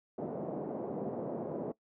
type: band-pass noise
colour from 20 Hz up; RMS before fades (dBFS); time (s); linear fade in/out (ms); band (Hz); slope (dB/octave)
white; -38; 0.18-1.72; 5; 150 to 600; 24
effects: noise-tail reverb RT60 0.1 s tail -19 dB re dry